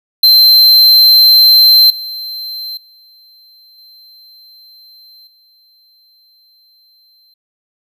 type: tone with level steps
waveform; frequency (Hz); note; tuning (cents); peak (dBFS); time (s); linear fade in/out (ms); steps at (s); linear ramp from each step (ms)
square; 4110; C8; -32; -4 / -22 / -42 / -39 / -48; 0.23-7.34; 5; 1.9 / 2.77 / 3.78 / 5.27; 2
effects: none